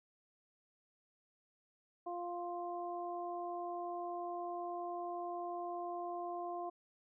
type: harmonic tone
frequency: 349.7 Hz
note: F4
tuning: 2 cents sharp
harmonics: 1 / 2 / 3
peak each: -44 / -41 / -47 dBFS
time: 2.06-6.7 s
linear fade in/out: 10 ms
effects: none